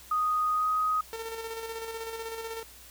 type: tone with pitch glide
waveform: sine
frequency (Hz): 1243 to 1254.5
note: D#6 to D#6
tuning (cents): -2 to +14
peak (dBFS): -24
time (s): 0.11-1.01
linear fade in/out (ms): 5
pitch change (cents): +16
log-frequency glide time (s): 0.55-0.68
type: tone with tremolo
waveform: sawtooth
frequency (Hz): 452.3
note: A4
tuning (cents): +48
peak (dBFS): -30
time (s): 1.13-2.63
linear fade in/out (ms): 0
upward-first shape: square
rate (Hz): 16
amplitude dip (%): 40
effects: added 60 Hz sine -56 dBFS peak until 2.9 s + white hiss -51 dBFS RMS until 2.9 s